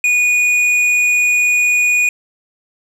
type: tone with hard clipping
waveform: triangle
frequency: 2461 Hz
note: D#7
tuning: 20 cents flat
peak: -12 dBFS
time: 0.04-2.09 s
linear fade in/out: 2 ms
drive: 10 dB
effects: none